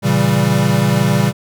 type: chord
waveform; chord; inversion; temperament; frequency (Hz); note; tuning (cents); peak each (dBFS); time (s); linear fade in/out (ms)
square; A# diminished seventh; none; equal; 116.54 / 138.59 / 164.81 / 196; A#2 / C#3 / E3 / G3; 0 / 0 / 0 / 0; -19 / -17 / -20 / -17; 0.02-1.33; 50
effects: none